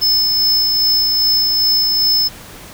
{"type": "tone with tremolo", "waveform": "square", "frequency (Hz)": 5240, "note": "E8", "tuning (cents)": -11, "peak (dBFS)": -11, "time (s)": [0.01, 2.29], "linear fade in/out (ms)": 20, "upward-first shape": "sine", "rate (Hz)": 2.5, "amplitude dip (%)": 25, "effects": ["pink hiss -36 dBFS RMS until 2.73 s"]}